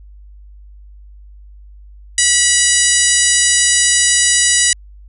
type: harmonic tone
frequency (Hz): 974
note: B5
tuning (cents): -24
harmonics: 2 / 3 / 4 / 5 / 6 / 7 / 8 / 9 / 10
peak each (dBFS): -18 / -21 / -21 / -21 / -20 / -18 / -16 / -18 / -21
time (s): 2.18-4.73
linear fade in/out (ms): 2
effects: added 50 Hz sine -36 dBFS peak until 5.08 s